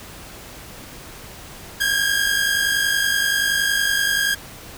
sawtooth tone pair together, 1598 / 1648.6 Hz, G6 / G#6, +33 / -13 cents, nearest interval minor second, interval 54 cents, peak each -17 dBFS, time 1.8-4.35 s, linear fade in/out 10 ms, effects pink hiss -39 dBFS RMS until 4.77 s

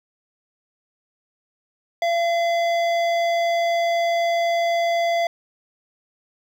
sine tone with hard clipping, 681 Hz, F5, 44 cents flat, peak -20 dBFS, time 2.02-5.27 s, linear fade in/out 2 ms, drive 13 dB, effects none

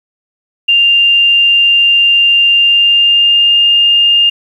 sine tone with pitch glide, 2794 to 2815 Hz, F7 to F7, 0 to +13 cents, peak -5 dBFS, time 0.68-4.3 s, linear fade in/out 10 ms, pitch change +13 cents, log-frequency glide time 2.52-3.58 s, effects 7-bit

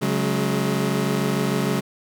25% pulse chord, C# suspended fourth, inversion none, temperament equal with one note detuned, 138.59 / 185 / 211.4 Hz, C#3 / F#3 / G#3, 0 / 0 / +31 cents, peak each -21 dBFS, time 0.01-1.81 s, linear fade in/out 20 ms, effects none

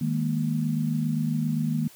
sine chord, D# suspended fourth, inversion none, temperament equal with one note detuned, 155.56 / 205.6 / 233.1 Hz, D#3 / G#3 / A#3, 0 / -17 / 0 cents, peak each -26 / -31 / -27 dBFS, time 0.01-1.88 s, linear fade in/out 5 ms, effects white hiss -51 dBFS RMS until 1.95 s

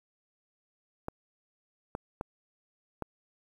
clicks, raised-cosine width 1 ms, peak -20 dBFS, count 4, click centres 1.084 / 1.951 / 2.211 / 3.023 s, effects 9-bit

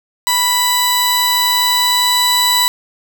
sawtooth tone pair together, 987.8 / 3951 Hz, B5 / B7, 0 / 0 cents, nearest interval 2 octaves, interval 2400 cents, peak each -11 dBFS, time 0.27-2.68 s, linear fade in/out 0 ms, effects none

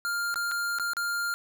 square tone with dropouts, 1401 Hz, F6, 5 cents sharp, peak -28 dBFS, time 0.05-1.34 s, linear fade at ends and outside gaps 0 ms, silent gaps 0.342-0.358 / 0.513-0.517 / 0.786-0.797 / 0.934-0.968 s, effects none

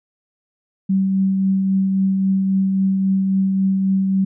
sine tone with tremolo, 192.2 Hz, G3, 34 cents flat, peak -13 dBFS, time 0.89-4.25 s, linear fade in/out 10 ms, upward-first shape triangle, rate 3.7 Hz, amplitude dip 30%, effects none

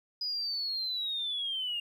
triangle linear sweep, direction down, 4978 to 2799 Hz, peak -28 dBFS, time 0.21-1.8 s, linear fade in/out 5 ms, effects tanh soft clip ceiling -29 dBFS

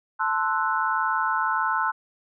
sine chord, F# half-diminished seventh, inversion first, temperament equal, 880 / 1046.5 / 1318.5 / 1480 Hz, A5 / C6 / E6 / F#6, 0 / 0 / 0 / 0 cents, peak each -27 dBFS, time 0.19-1.92 s, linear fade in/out 20 ms, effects none

